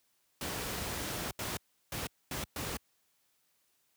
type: noise bursts at uneven times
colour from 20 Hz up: pink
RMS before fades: -37 dBFS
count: 5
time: 0.41-1.31 / 1.39-1.57 / 1.92-2.07 / 2.31-2.44 / 2.56-2.77 s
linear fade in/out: 2 ms
effects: white hiss -74 dBFS RMS until 3.96 s + high-pass 60 Hz 12 dB/octave